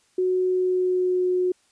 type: tone with pitch glide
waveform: sine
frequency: 368.4 to 364 Hz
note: F#4 to F#4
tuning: -7 to -28 cents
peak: -19 dBFS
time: 0.18-1.52 s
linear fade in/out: 5 ms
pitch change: -21 cents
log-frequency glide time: 0.48-1.26 s
effects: white hiss -63 dBFS RMS until 1.71 s + resampled to 22050 Hz